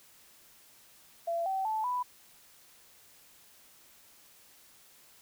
sine tone with pitch steps, 677 / 768.7 / 872.9 / 991.2 Hz, E5 / G5 / A5 / B5, +46 / -34 / -14 / +6 cents, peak -29 dBFS, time 1.27-2.03 s, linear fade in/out 10 ms, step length 190 ms, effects white hiss -59 dBFS RMS until 5.21 s

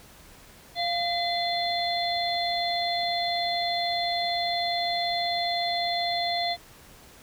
harmonic tone with a mistuned harmonic, 696 Hz, F5, 6 cents flat, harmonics 1 / 3 / 5 / 6, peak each -27 / -34 / -32 / -31 dBFS, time 0.75-6.57 s, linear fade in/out 50 ms, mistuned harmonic 3, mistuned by -44 cents, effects pink hiss -51 dBFS RMS until 7.22 s

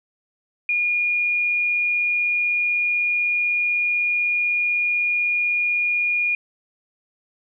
sine tone, 2432 Hz, D#7, 40 cents flat, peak -18 dBFS, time 0.69-6.35 s, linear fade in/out 2 ms, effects none

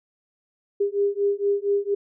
sine beating tone pair, 401.1 / 405.4 Hz, G4 / G#4, +40 / -42 cents, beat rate 4.3 Hz, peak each -23 dBFS, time 0.8-1.95 s, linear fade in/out 10 ms, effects none

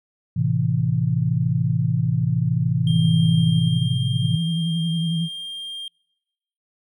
sine chord, A minor, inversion none, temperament equal with one note detuned, 110 / 130.81 / 164.24 Hz, A2 / C3 / E3, 0 / 0 / -6 cents, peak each -23 / -21 / -22 dBFS, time 0.36-4.36 s, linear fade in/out 10 ms
sine tone with vibrato, 164.81 Hz, E3, in tune, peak -20 dBFS, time 2.84-5.29 s, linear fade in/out 50 ms, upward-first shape sine, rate 11 Hz, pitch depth 55 cents each way
triangle tone, 3201 Hz, G7, 36 cents sharp, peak -28 dBFS, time 2.87-5.88 s, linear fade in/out 2 ms
effects noise-tail reverb RT60 1.0 s tail -26 dB re dry

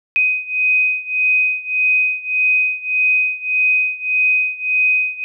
sine beating tone pair, 2507 / 2508.7 Hz, D#7 / D#7, +12 / +14 cents, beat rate 1.7 Hz, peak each -16 / -18 dBFS, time 0.16-5.24 s, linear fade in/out 0 ms, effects none

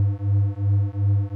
triangle beating tone pair, 99 / 101.7 Hz, G2 / G#2, +18 / -36 cents, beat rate 2.7 Hz, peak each -19 dBFS, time 0-1.35 s, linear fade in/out 0 ms, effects none

